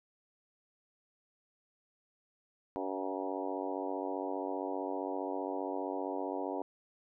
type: harmonic tone with a mistuned harmonic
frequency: 95.2 Hz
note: F#2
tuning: 50 cents sharp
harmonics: 3 / 4 / 5 / 6 / 7 / 8 / 9 / 10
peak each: -40 / -41 / -42 / -43 / -43 / -44 / -45 / -45 dBFS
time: 2.76-6.62 s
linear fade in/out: 0 ms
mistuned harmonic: 8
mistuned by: -16 cents
effects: none